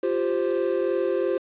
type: chord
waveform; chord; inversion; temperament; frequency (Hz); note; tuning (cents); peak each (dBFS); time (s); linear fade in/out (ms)
triangle; F suspended second; none; equal; 349.2 / 392 / 523.3; F4 / G4 / C5; 0 / 0 / 0; -24; 0.03-1.38; 5
effects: resampled to 8000 Hz + 8-bit